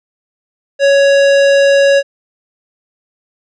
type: tone with hard clipping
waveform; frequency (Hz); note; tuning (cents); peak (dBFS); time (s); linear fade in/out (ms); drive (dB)
sine; 557; C#5; +8; -8; 0.79-2.03; 50; 16
effects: resampled to 24000 Hz